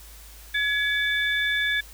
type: tone cluster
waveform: sine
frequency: 1692 / 2276 / 3518 Hz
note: G#6 / C#7 / A7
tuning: +32 / +45 / -1 cents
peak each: -23 / -30 / -28 dBFS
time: 0.54-1.81 s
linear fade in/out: 10 ms
effects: added 53 Hz sine -45 dBFS peak until 1.93 s + white hiss -48 dBFS RMS until 1.93 s